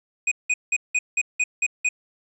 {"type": "tone bursts", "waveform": "square", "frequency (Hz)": 2489, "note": "D#7", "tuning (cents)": 0, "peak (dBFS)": -19, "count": 8, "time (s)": [0.27, 1.89], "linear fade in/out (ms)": 5, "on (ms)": 45, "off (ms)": 180, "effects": ["resampled to 24000 Hz"]}